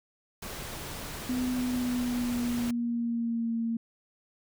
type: noise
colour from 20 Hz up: pink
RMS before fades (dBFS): -39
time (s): 0.42-2.71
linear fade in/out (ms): 5
type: tone with pitch glide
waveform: sine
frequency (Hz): 251.6 to 229.4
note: B3 to A#3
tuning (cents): +32 to -28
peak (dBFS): -27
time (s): 1.29-3.77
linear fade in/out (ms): 5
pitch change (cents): -160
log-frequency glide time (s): 1.49-3.53
effects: none